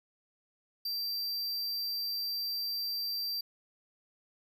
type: tone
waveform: square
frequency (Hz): 4699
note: D8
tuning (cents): 0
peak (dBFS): -33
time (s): 0.85-3.41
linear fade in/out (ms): 5
effects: none